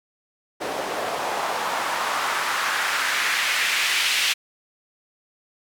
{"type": "noise with band-pass filter sweep", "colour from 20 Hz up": "white", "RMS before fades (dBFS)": -24, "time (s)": [0.6, 4.34], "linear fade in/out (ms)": 20, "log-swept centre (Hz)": [540, 2800], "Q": 1.6, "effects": []}